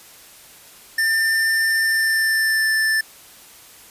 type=tone with pitch glide; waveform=square; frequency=1793 to 1764.2 Hz; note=A6 to A6; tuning=+32 to +4 cents; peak=-17 dBFS; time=0.98-3.01 s; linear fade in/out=5 ms; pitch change=-28 cents; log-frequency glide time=1.85-2.69 s; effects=white hiss -45 dBFS RMS until 3.9 s + resampled to 32000 Hz